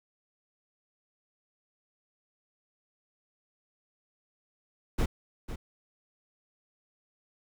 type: noise with echo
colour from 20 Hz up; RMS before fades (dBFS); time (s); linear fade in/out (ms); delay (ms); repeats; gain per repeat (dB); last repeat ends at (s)
brown; -26; 4.98-5.06; 10; 500; 1; -11; 5.56
effects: none